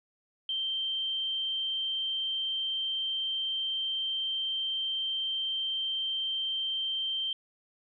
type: tone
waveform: sine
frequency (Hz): 3136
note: G7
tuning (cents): 0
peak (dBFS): -29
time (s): 0.49-7.33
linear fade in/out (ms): 2
effects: none